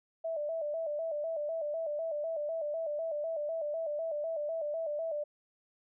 sine tone with vibrato, 622.3 Hz, D#5, in tune, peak -32 dBFS, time 0.24-5.24 s, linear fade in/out 10 ms, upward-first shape square, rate 4 Hz, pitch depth 88 cents each way, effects none

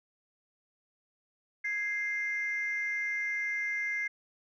sine tone pair together, 1661.2 / 2093 Hz, G#6 / C7, 0 / 0 cents, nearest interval major third, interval 400 cents, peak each -35 / -30 dBFS, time 1.64-4.08 s, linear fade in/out 10 ms, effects tanh soft clip ceiling -25 dBFS

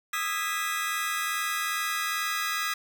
sawtooth chord, E major seventh, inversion third, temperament just, 1236.1 / 1318.5 / 1648.1 / 1977.8 Hz, D#6 / E6 / G#6 / B6, -12 / 0 / -14 / +2 cents, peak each -28 / -32 / -30 / -29 dBFS, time 0.13-2.74 s, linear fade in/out 5 ms, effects none

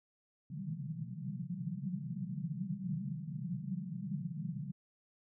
white band-pass noise, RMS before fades -40 dBFS, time 0.5-4.72 s, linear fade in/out 5 ms, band 130 to 200 Hz, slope 96 dB/octave, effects none

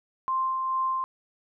sine tone with tremolo, 1050 Hz, C6, 6 cents sharp, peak -23 dBFS, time 0.28-1.04 s, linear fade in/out 0 ms, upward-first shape sine, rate 2.3 Hz, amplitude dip 30%, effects none

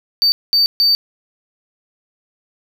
triangle tone bursts at uneven times, 4597 Hz, D8, 38 cents flat, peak -9 dBFS, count 3, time 0.22-0.32 / 0.53-0.66 / 0.8-0.95 s, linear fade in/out 0 ms, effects none

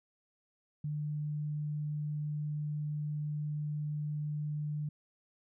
sine tone, 149.5 Hz, D3, 31 cents sharp, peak -33 dBFS, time 0.84-4.89 s, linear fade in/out 5 ms, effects none

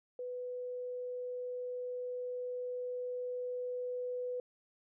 sine tone with level ramp, 496.6 Hz, B4, 9 cents sharp, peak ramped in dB -38 to -35 dBFS, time 0.19-4.4 s, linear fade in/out 2 ms, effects none

